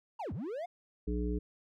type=linear two-way sweep; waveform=triangle; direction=down then up; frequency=982 to 71.3 to 733 Hz; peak=-34 dBFS; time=0.19-0.66 s; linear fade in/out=10 ms; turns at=0.33 s
type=harmonic tone; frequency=60.2 Hz; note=B1; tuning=44 cents flat; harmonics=1 / 3 / 5 / 7; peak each=-33 / -38 / -38 / -39 dBFS; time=1.07-1.39 s; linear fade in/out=10 ms
effects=none